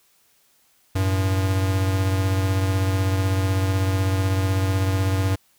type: beating tone pair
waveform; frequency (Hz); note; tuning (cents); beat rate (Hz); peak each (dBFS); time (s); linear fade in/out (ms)
square; 95.1 / 111.1; F#2 / A2; +48 / +17; 16; -20 / -29; 0.95-5.36; 10
effects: white hiss -61 dBFS RMS until 5.58 s